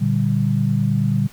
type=chord; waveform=sine; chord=G minor; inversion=first; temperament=just; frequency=117.6 / 147 / 196 Hz; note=Bb2 / D3 / G3; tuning=+16 / +2 / 0 cents; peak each=-20 dBFS; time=0-1.28 s; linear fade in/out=20 ms; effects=pink hiss -46 dBFS RMS until 1.32 s